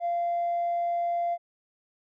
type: tone with tanh clipping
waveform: triangle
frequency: 691 Hz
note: F5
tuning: 19 cents flat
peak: -25 dBFS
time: 0-1.38 s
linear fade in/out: 50 ms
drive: 5 dB
effects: none

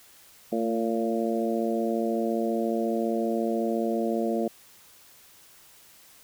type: harmonic tone with a mistuned harmonic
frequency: 114.5 Hz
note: A#2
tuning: 31 cents flat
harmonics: 2 / 3 / 4 / 5 / 6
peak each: -28 / -30 / -31 / -32 / -33 dBFS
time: 0.52-4.48 s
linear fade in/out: 5 ms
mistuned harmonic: 2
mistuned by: -21 cents
effects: white hiss -54 dBFS RMS until 6.23 s

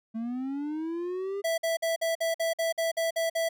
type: linear sweep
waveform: triangle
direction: up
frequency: 220 to 405.8 Hz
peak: -28 dBFS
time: 0.14-1.42 s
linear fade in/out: 20 ms
type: tone bursts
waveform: square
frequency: 659.3 Hz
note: E5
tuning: in tune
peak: -26 dBFS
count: 11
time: 1.44-3.49 s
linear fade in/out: 10 ms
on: 140 ms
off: 51 ms
effects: none

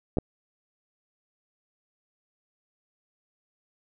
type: clicks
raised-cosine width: 2 ms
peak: -13 dBFS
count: 2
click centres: 0.171 / 0.185 s
effects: none

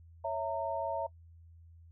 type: chord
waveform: sine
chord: A# diminished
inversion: first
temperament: equal with one note detuned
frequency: 554.4 / 659.3 / 917.9 Hz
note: C#5 / E5 / A#5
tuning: 0 / 0 / -27 cents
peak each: -38 / -35 / -36 dBFS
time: 0.24-1.07 s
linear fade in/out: 10 ms
effects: noise-tail reverb RT60 0.1 s tail -23 dB re dry + added 83 Hz sine -53 dBFS peak until 1.91 s

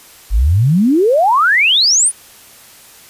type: exponential sweep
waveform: sine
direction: up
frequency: 45.43 to 10170 Hz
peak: -8 dBFS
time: 0.3-2.12 s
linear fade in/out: 50 ms
effects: white hiss -41 dBFS RMS until 3.09 s + resampled to 32000 Hz

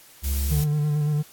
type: tone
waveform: triangle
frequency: 69.4 Hz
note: C#2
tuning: 3 cents sharp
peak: -20 dBFS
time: 0.22-0.64 s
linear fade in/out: 50 ms
type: noise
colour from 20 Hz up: blue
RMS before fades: -32 dBFS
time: 0.24-0.64 s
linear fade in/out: 2 ms
type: tone with vibrato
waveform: triangle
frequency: 149.1 Hz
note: D3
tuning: 27 cents sharp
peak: -18 dBFS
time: 0.5-1.23 s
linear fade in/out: 20 ms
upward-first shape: square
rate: 8.8 Hz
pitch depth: 24 cents each way
effects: white hiss -50 dBFS RMS until 1.32 s + AAC 64 kbps

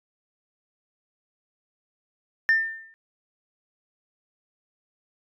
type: tone with exponential decay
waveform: sine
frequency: 1798 Hz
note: A6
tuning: 37 cents sharp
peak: -12 dBFS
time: 2.49-2.94 s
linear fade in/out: 0 ms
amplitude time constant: 96 ms
effects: tanh soft clip ceiling -14 dBFS

